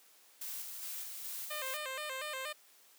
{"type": "noise with tremolo", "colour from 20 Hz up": "blue", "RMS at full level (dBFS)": -42, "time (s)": [0.41, 1.77], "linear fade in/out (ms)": 5, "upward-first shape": "square", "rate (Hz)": 2.4, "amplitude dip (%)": 30}
{"type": "tone with vibrato", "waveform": "10% pulse", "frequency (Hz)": 564, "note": "C#5", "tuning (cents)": 30, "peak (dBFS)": -30, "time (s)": [1.5, 2.53], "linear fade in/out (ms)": 10, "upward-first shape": "square", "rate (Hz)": 4.2, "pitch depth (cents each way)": 120}
{"effects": ["white hiss -63 dBFS RMS until 2.98 s", "high-pass 300 Hz 12 dB/octave"]}